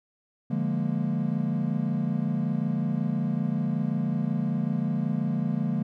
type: chord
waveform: triangle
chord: Bb dominant seventh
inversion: first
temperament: equal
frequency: 146.83 / 174.61 / 207.7 / 233.1 Hz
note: D3 / F3 / Ab3 / Bb3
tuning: 0 / 0 / 0 / 0 cents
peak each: -28 dBFS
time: 0.5-5.83 s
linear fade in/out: 10 ms
effects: none